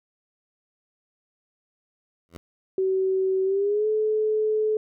10% pulse tone with exponential growth, 84.2 Hz, E2, 37 cents sharp, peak -27 dBFS, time 2.29-2.37 s, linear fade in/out 0 ms, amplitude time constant 17 ms
sine tone with pitch glide, 379.6 to 431 Hz, F#4 to A4, +44 to -36 cents, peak -20 dBFS, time 2.78-4.77 s, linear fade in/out 2 ms, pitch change +220 cents, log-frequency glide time 3.44-3.87 s
effects none

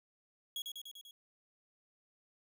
40% pulse tone with echo, 3322 Hz, G#7, in tune, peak -37 dBFS, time 0.56-0.62 s, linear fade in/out 2 ms, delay 98 ms, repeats 5, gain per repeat -3 dB, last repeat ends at 1.11 s, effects none

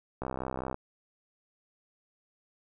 click train, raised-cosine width 1 ms, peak -20 dBFS, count 35, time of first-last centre 0.22-0.744 s, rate 64.9 Hz, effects none

